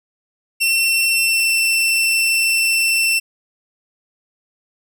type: tone with pitch glide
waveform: sawtooth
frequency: 2706 to 2687 Hz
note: E7 to E7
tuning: +45 to +33 cents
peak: -11 dBFS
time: 0.6-3.2 s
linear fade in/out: 20 ms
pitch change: -12 cents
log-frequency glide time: 1.08-1.51 s
effects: none